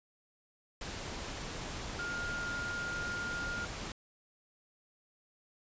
sine tone in noise, 1414 Hz, F6, 21 cents sharp, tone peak -36 dBFS, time 1.99-3.65 s, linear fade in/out 2 ms, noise pink, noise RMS -41 dBFS, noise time 0.81-3.92 s, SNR +2 dB, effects resampled to 16000 Hz

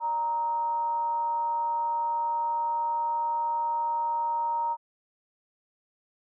sine tone with frequency modulation, 932.3 Hz, A#5, in tune, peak -25 dBFS, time 0-4.77 s, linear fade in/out 50 ms, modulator 343 Hz, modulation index 0.23, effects none

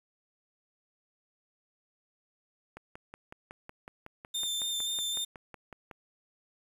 click train, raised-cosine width 0.5 ms, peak -29 dBFS, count 18, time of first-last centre 2.77-5.912 s, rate 5.41 Hz
sawtooth tone with vibrato, 3590 Hz, A7, 34 cents sharp, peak -28 dBFS, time 4.34-5.25 s, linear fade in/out 10 ms, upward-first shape square, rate 3.8 Hz, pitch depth 12 cents each way
effects resampled to 32000 Hz + 9-bit

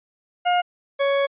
40% pulse tone pair in turn, 712 / 556.9 Hz, F5 / C#5, +33 / +8 cents, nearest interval major third, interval 425 cents, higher first, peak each -16 / -17 dBFS, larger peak first, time 0.45-0.62 / 0.99-1.27 s, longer second, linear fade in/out 20 ms, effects resampled to 8000 Hz

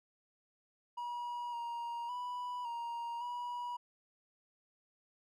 triangle tone with pitch steps, 962 / 942 / 985 / 939 / 970 Hz, B5 / A#5 / B5 / A#5 / B5, -46 / +18 / -5 / +12 / -31 cents, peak -36 dBFS, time 0.97-3.77 s, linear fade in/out 10 ms, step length 560 ms, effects none

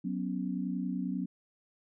sine chord, F# suspended fourth, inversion none, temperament equal, 185 / 246.9 / 277.2 Hz, F#3 / B3 / C#4, 0 / 0 / 0 cents, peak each -34 / -36 / -37 dBFS, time 0.04-1.26 s, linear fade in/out 10 ms, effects none

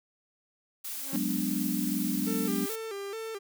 blue noise, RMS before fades -37 dBFS, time 0.84-2.76 s, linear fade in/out 10 ms
sawtooth tone with exponential growth, 272.1 Hz, C#4, 32 cents flat, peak -31 dBFS, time 0.9-1.16 s, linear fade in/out 0 ms, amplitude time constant 55 ms
sine chord, G# half-diminished seventh, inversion third, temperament equal, 185 / 207.7 / 246.9 / 293.7 Hz, F#3 / G#3 / B3 / D4, 0 / 0 / 0 / 0 cents, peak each -34 / -33 / -33 / -33 dBFS, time 1.13-2.66 s, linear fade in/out 5 ms
45% pulse tone with vibrato, 421.6 Hz, G#4, 26 cents sharp, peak -35 dBFS, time 2.26-3.39 s, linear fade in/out 20 ms, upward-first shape square, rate 2.3 Hz, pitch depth 100 cents each way
effects none

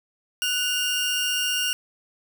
sawtooth tone pair together, 1480 / 2805 Hz, F#6 / F7, 0 / +7 cents, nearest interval major seventh, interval 1107 cents, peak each -26 / -20 dBFS, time 0.42-1.73 s, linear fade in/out 0 ms, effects none

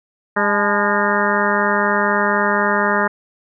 harmonic tone with a mistuned harmonic, 204 Hz, G#3, 31 cents flat, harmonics 1 / 2 / 3 / 4 / 5 / 6 / 7 / 8 / 9, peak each -23 / -23 / -23 / -23 / -23 / -23 / -23 / -23 / -23 dBFS, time 0.36-3.08 s, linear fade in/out 10 ms, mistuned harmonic 4, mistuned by +89 cents, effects none

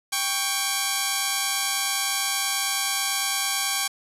5% pulse tone pair together, 790 / 1115.8 Hz, G5 / C#6, +13 / +11 cents, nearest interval tritone, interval 598 cents, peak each -14 dBFS, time 0.12-3.88 s, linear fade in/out 10 ms, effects resampled to 32000 Hz + 8-bit

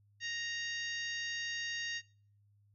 harmonic tone, 932.3 Hz, A#5, in tune, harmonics 2 / 3 / 4 / 5 / 6 / 7, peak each -39 / -43 / -45 / -47 / -49 / -50 dBFS, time 0.2-2.02 s, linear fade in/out 50 ms, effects noise-tail reverb RT60 0.5 s tail -23 dB re dry + added 102 Hz sine -65 dBFS peak until 2.74 s

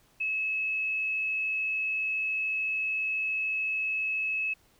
sine tone, 2587 Hz, E7, 33 cents flat, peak -27 dBFS, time 0.2-4.54 s, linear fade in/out 10 ms, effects pink hiss -64 dBFS RMS until 4.79 s

